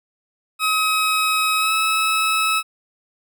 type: tone with pitch glide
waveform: 20% pulse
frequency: 1273 to 1296 Hz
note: D#6 to E6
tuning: +39 to -30 cents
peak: -12 dBFS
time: 0.59-2.63 s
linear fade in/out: 50 ms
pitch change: +31 cents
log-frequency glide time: 1.58-1.72 s
effects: none